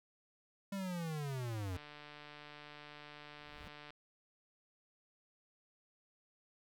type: linear sweep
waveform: square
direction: down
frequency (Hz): 200.6 to 87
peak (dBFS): -39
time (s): 0.72-1.77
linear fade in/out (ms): 5
type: click train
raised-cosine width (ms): 0.3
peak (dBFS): -36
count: 320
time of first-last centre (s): 1.75-3.905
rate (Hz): 148
type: noise with exponential growth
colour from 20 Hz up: brown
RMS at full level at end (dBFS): -48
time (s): 3.22-3.68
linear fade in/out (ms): 2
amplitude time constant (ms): 99
effects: none